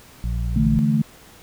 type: harmonic tone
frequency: 58.27 Hz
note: A#1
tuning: in tune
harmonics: 1 / 2 / 3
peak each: -22 / -28 / -32 dBFS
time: 0.24-0.79 s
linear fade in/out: 0 ms
type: chord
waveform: sine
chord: D suspended second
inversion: none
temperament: equal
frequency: 146.83 / 164.81 / 220 Hz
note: D3 / E3 / A3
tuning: 0 / 0 / 0 cents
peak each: -20 / -24 / -18 dBFS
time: 0.56-1.02 s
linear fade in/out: 5 ms
effects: pink hiss -47 dBFS RMS until 1.42 s